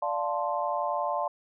sine chord, D minor seventh, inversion none, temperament equal, 587.3 / 698.5 / 880 / 1046.5 Hz, D5 / F5 / A5 / C6, 0 / 0 / 0 / 0 cents, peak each -32 dBFS, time 0.02-1.28 s, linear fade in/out 5 ms, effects none

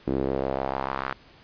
sawtooth tone with band-pass filter sweep, 66.8 Hz, C2, 36 cents sharp, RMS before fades -28 dBFS, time 0.07-1.13 s, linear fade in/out 5 ms, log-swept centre 320 to 1400 Hz, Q 2.1, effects pink hiss -53 dBFS RMS until 1.43 s + resampled to 11025 Hz

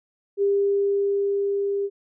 sine tone with level ramp, 400 Hz, G4, 35 cents sharp, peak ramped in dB -17 to -22 dBFS, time 0.37-1.9 s, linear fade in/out 50 ms, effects none

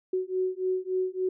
sine beating tone pair, 370 / 373.5 Hz, F#4 / F#4, 0 / +16 cents, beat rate 3.5 Hz, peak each -29 dBFS, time 0.13-1.29 s, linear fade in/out 5 ms, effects none

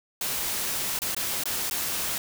white noise with dropouts, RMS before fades -29 dBFS, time 0.21-2.18 s, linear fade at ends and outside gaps 2 ms, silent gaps 0.99-1.018 / 1.148-1.165 / 1.437-1.455 / 1.698-1.71 s, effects none

